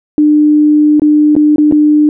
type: tone with dropouts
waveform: sine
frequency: 300 Hz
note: D4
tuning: 37 cents sharp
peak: -4 dBFS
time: 0.18-2.09 s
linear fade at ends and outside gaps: 1 ms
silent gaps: 0.997-1.019 / 1.353-1.364 / 1.56-1.582 / 1.713-1.723 s
effects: none